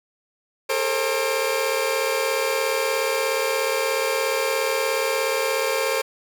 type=tone cluster; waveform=sawtooth; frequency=418.6 / 455.5 / 535 / 2358 Hz; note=G#4 / A#4 / C5 / D7; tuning=+14 / -40 / +38 / +6 cents; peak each=-26 / -22 / -20 / -26 dBFS; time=0.69-6.02 s; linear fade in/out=10 ms; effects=none